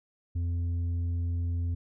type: tone with tanh clipping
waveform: triangle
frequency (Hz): 85.9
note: F2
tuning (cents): -28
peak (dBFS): -28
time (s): 0.35-1.75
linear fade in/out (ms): 10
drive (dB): 9
effects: none